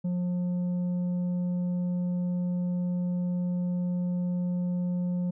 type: tone with tanh clipping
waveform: sine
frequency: 178.2 Hz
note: F3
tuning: 35 cents sharp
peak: -27 dBFS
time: 0.04-5.31 s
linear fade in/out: 10 ms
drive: 5 dB
effects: none

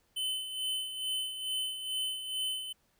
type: tone with tremolo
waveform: square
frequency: 3041 Hz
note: F#7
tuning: 47 cents sharp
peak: -31 dBFS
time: 0.16-2.73 s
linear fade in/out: 10 ms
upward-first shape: sine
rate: 2.3 Hz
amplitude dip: 60%
effects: pink hiss -72 dBFS RMS until 2.99 s

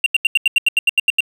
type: tone bursts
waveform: triangle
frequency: 2766 Hz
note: F7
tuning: 17 cents flat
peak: -8 dBFS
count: 12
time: 0.04-1.206 s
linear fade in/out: 2 ms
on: 22 ms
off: 82 ms
effects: none

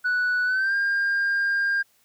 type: tone with pitch glide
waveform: sine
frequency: 1480 to 1604.7 Hz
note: F#6 to G6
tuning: 0 to +40 cents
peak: -18 dBFS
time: 0.04-1.83 s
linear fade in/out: 20 ms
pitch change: +140 cents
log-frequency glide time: 0.45-0.75 s
effects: tanh soft clip ceiling -19 dBFS + white hiss -63 dBFS RMS until 2.04 s

